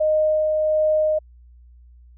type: tone with tremolo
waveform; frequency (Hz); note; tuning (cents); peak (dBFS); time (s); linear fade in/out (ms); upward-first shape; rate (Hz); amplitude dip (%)
sine; 618; D#5; -12; -15; 0-1.19; 10; sine; 1.4; 25
effects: added 60 Hz sine -45 dBFS peak until 2.17 s